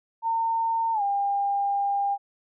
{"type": "tone with pitch glide", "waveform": "sine", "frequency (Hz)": [910, 801.4], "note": ["A#5", "G5"], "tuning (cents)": [-42, 38], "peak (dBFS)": -22, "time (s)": [0.22, 2.18], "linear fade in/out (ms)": 50, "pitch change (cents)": -220, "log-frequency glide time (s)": [0.93, 1.02], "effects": []}